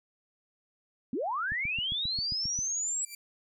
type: linear sweep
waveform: sine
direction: up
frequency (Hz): 208 to 7830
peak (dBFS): -29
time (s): 1.13-3.05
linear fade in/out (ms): 2
type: click train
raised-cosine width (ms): 5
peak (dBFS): -29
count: 9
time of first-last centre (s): 1.52-2.59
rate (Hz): 7.48
type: tone with exponential growth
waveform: 10% pulse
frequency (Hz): 2349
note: D7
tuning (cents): 0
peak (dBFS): -29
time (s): 2.93-3.15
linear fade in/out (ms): 5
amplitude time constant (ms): 47
effects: none